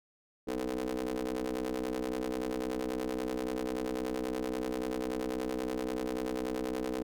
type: ring-modulated tone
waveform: 25% pulse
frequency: 63.7 Hz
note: C2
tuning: 46 cents flat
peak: -26 dBFS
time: 0.47-7.03 s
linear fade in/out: 10 ms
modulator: 377 Hz
effects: none